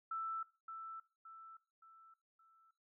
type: tone with echo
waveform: sine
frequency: 1325 Hz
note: E6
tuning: 9 cents sharp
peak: -38 dBFS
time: 0.11-0.43 s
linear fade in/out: 5 ms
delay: 570 ms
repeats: 4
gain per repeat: -7 dB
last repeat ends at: 2.71 s
effects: noise-tail reverb RT60 0.3 s tail -19 dB re dry